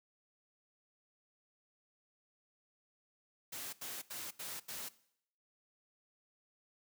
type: noise bursts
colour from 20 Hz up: white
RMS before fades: -44 dBFS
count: 5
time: 3.52-4.89 s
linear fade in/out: 10 ms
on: 210 ms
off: 80 ms
effects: noise-tail reverb RT60 0.7 s tail -19 dB re dry + high-pass 100 Hz 12 dB/octave